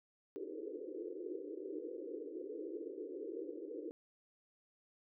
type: band-pass noise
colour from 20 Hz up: pink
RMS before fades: -45 dBFS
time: 0.36-3.91 s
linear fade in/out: 0 ms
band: 300 to 500 Hz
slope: 96 dB/octave
effects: none